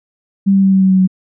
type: tone with pitch steps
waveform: sine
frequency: 196 / 194.42 / 192.86 / 191.3 / 189.76 / 188.23 / 186.72 Hz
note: G3 / G3 / G3 / G3 / F#3 / F#3 / F#3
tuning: 0 / -14 / -28 / -42 / +44 / +30 / +16 cents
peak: -7 dBFS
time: 0.46-1.076 s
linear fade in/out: 20 ms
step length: 88 ms
effects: none